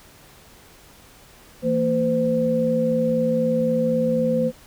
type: tone cluster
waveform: sine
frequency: 165.7 / 229.6 / 512 Hz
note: E3 / A#3 / C5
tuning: +9 / -26 / -38 cents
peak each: -27 / -22 / -20 dBFS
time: 1.62-4.52 s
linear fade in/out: 50 ms
effects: pink hiss -49 dBFS RMS until 4.66 s